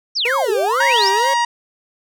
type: exponential two-way sweep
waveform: sine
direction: down then up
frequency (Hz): 5920 to 370 to 5920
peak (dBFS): -16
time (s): 0.15-1.1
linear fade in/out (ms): 20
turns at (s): 0.5
type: tone with vibrato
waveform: 40% pulse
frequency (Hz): 461.6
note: A#4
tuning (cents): -17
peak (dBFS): -19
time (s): 0.25-1.34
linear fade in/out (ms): 5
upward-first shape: sine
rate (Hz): 2.1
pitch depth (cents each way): 300
type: harmonic tone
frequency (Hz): 948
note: A#5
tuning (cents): +29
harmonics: 1 / 2 / 3 / 4 / 5 / 6 / 7 / 9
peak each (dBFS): -15 / -22 / -29 / -31 / -30 / -33 / -36 / -38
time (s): 0.8-1.45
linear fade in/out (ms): 5
effects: none